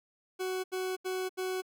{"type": "tone bursts", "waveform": "40% pulse", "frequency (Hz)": 372.4, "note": "F#4", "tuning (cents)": 11, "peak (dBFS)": -31, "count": 4, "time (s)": [0.39, 1.621], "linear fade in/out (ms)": 20, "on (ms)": 250, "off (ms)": 77, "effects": []}